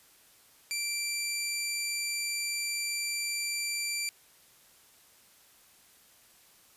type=tone; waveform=15% pulse; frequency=2349 Hz; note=D7; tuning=in tune; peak=-24 dBFS; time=0.71-4.09 s; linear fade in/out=0 ms; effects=white hiss -60 dBFS RMS until 6.76 s + resampled to 32000 Hz